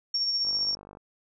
sine tone with tremolo, 5510 Hz, F8, 24 cents flat, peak -23 dBFS, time 0.14-0.75 s, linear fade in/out 5 ms, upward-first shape sine, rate 15 Hz, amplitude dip 35%
click train, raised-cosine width 1 ms, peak -33 dBFS, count 27, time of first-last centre 0.45-0.971 s, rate 49.9 Hz
effects none

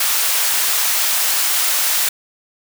white high-pass noise, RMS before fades -17 dBFS, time 0-2.09 s, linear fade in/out 5 ms, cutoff 790 Hz, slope 12 dB/octave, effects none

